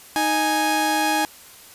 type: tone pair together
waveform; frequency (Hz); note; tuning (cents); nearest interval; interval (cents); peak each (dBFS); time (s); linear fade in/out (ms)
sawtooth; 311.1 / 830.5; D#4 / G#5; 0 / 0; octave + perfect fourth; 1700; -20 / -16; 0.16-1.25; 0
effects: white hiss -45 dBFS RMS until 1.74 s + resampled to 32000 Hz